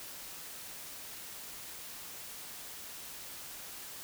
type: silence
effects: white hiss -46 dBFS RMS until 4.03 s